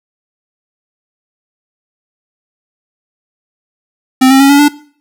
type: tone with pitch steps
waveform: square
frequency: 260.3 / 267.9 / 275.8 / 283.9 / 292.2 Hz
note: C4 / C4 / C#4 / C#4 / D4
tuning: -9 / +41 / -9 / +41 / -9 cents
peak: -4 dBFS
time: 4.21-4.685 s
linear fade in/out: 10 ms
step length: 95 ms
effects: noise-tail reverb RT60 0.5 s tail -20 dB re dry